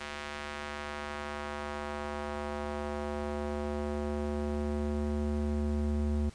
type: tone with band-pass filter sweep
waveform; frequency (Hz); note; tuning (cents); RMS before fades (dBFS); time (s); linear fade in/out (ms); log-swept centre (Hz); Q
square; 73.42; D2; 0; -34; 0-6.3; 10; 2200 to 170; 0.78
effects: pink hiss -55 dBFS RMS until 6.34 s + resampled to 22050 Hz